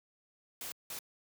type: noise bursts at uneven times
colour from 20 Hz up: white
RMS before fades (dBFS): -42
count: 2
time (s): 0.61-0.72 / 0.9-0.99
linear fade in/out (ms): 2
effects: high-pass 100 Hz 12 dB/octave